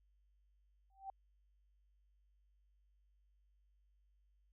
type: tone with exponential growth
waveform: sine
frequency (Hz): 777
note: G5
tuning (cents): -16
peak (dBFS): -40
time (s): 0.9-1.1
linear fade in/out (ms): 2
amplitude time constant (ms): 42
effects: added 50 Hz sine -70 dBFS peak until 4.52 s